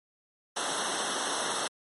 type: noise with comb filter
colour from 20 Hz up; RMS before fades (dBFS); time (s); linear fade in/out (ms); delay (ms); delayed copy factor
pink; -31; 0.56-1.68; 10; 0.42; -1
effects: high-pass 200 Hz 12 dB/octave + MP3 48 kbps